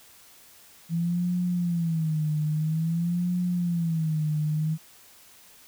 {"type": "tone with vibrato", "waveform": "sine", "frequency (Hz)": 164.81, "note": "E3", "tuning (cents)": 0, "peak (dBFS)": -23, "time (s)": [0.89, 4.78], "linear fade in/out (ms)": 50, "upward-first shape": "sine", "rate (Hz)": 0.5, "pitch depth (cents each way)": 140, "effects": ["white hiss -53 dBFS RMS until 5.67 s"]}